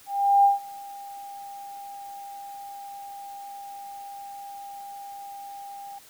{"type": "tone with ADSR envelope", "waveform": "sine", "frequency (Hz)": 800, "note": "G5", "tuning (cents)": 35, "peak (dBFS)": -13, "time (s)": [0.06, 5.99], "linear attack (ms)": 380, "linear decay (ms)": 150, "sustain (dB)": -24, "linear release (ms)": 10, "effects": ["white hiss -52 dBFS RMS until 6.09 s"]}